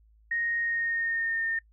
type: tone with pitch glide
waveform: sine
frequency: 1864.7 to 1821.1 Hz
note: A#6 to A#6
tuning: 0 to -41 cents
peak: -26 dBFS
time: 0.31-1.59 s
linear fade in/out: 5 ms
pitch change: -41 cents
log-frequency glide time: 0.6-1.44 s
effects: noise-tail reverb RT60 0.1 s tail -26 dB re dry + added 54 Hz sine -57 dBFS peak until 1.72 s

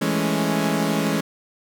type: chord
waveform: sawtooth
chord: A major seventh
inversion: second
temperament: equal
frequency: 164.81 / 207.7 / 220 / 277.2 Hz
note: E3 / G#3 / A3 / C#4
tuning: 0 / 0 / 0 / 0 cents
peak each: -21 / -20 / -25 / -21 dBFS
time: 0.01-1.21 s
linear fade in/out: 10 ms
effects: none

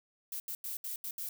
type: noise bursts at uneven times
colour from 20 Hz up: violet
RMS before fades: -39 dBFS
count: 6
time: 0.32-0.4 / 0.48-0.55 / 0.64-0.77 / 0.84-0.96 / 1.04-1.11 / 1.18-1.29 s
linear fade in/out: 2 ms
effects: none

